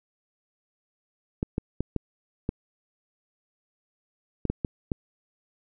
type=clicks; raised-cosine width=3 ms; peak=-13 dBFS; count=9; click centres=1.429 / 1.581 / 1.806 / 1.963 / 2.491 / 4.453 / 4.5 / 4.648 / 4.918 s; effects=none